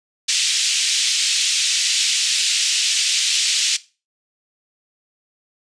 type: band-pass noise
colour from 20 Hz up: pink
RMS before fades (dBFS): -19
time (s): 0.28-3.77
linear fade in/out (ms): 10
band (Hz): 2800 to 7900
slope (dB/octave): 24
effects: noise-tail reverb RT60 0.3 s tail -18 dB re dry + resampled to 22050 Hz

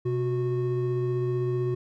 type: tone pair together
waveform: triangle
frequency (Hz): 127.01 / 365.4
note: B2 / F#4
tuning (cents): +49 / -22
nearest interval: octave + tritone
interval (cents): 1829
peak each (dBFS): -25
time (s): 0.05-1.75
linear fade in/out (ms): 10
effects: none

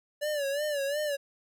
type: tone with vibrato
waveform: square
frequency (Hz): 577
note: D5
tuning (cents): -31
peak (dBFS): -29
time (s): 0.21-1.17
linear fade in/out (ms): 20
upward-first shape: sine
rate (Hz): 2.8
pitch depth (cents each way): 89
effects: none

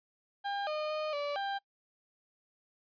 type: tone with pitch steps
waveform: 35% pulse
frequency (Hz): 803 / 611 / 615 / 578 / 793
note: G5 / D#5 / D#5 / D5 / G5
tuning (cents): +41 / -32 / -20 / -28 / +20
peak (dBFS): -31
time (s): 0.44-1.59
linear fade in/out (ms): 20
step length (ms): 230
effects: noise-tail reverb RT60 0.1 s tail -25 dB re dry + resampled to 11025 Hz

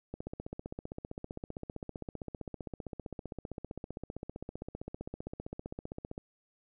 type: click train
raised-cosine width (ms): 2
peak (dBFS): -26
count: 94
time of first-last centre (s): 0.14-6.179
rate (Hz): 15.4
effects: none

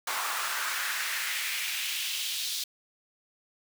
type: noise with high-pass filter sweep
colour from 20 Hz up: pink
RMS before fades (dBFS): -32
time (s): 0.07-2.64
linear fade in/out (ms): 5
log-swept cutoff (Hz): 1000 to 4000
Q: 2.2
effects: none

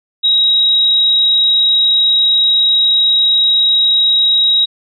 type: tone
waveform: sine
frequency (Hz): 3817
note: A#7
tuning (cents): +40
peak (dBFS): -8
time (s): 0.23-4.66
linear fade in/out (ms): 20
effects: none

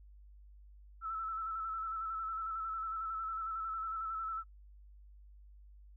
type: tone with vibrato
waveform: sine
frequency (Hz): 1318.5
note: E6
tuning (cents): 0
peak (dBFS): -36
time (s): 1.01-4.44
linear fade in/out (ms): 50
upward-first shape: square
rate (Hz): 11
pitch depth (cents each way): 27
effects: noise-tail reverb RT60 0.1 s tail -22 dB re dry + added 50 Hz sine -54 dBFS peak until 5.96 s

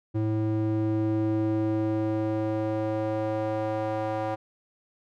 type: tone with band-pass filter sweep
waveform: square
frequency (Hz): 108.7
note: A2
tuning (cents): -21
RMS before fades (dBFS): -27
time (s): 0.14-4.36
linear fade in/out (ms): 20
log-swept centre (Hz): 240 to 700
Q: 1.9
effects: none

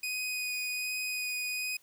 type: tone with vibrato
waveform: sawtooth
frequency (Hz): 2489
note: D#7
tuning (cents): 0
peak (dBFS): -29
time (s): 0.03-1.77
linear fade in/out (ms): 5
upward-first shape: sine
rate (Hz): 1.3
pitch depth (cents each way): 10
effects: white hiss -64 dBFS RMS until 1.82 s

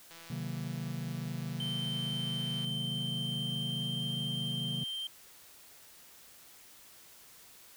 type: click train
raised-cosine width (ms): 0.2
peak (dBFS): -34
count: 422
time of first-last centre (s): 0.11-2.646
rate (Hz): 166
type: chord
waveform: triangle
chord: C half-diminished seventh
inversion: none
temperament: equal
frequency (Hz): 130.81 / 155.56 / 185 / 233.1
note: C3 / Eb3 / Gb3 / Bb3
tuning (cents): 0 / 0 / 0 / 0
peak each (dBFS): -37 / -38 / -41 / -41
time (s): 0.3-4.84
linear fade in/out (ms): 5
type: tone with pitch glide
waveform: triangle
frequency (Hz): 3108 to 3144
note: G7 to G7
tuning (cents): -16 to +4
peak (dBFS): -34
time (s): 1.6-5.07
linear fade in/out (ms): 2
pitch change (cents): +20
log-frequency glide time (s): 2.73-4.02
effects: white hiss -56 dBFS RMS until 7.76 s

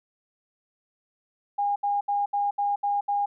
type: tone bursts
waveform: sine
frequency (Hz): 813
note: G#5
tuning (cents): -37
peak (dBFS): -22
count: 7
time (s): 1.58-3.26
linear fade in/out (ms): 10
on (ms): 180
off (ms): 70
effects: none

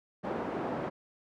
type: band-pass noise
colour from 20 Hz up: pink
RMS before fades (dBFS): -35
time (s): 0.23-0.9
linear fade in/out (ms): 20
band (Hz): 240 to 900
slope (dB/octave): 12
effects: none

